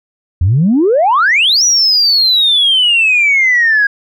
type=exponential two-way sweep; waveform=sine; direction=up then down; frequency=79.9 to 5920 to 1624 Hz; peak=-6 dBFS; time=0.41-3.87 s; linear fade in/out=5 ms; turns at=1.64 s; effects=tanh soft clip ceiling -3 dBFS